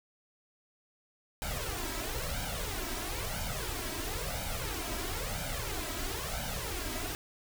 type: noise with flanger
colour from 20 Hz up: pink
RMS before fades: -36 dBFS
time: 1.42-7.15 s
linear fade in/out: 0 ms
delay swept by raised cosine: 1.3 to 3.1 ms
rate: 1 Hz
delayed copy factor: +0.75
effects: none